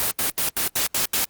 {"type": "noise bursts", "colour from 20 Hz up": "white", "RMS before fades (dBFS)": -22, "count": 7, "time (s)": [0, 1.244], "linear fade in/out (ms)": 0, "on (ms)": 110, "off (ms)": 79, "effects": ["pink hiss -61 dBFS RMS until 1.29 s", "Opus 24 kbps"]}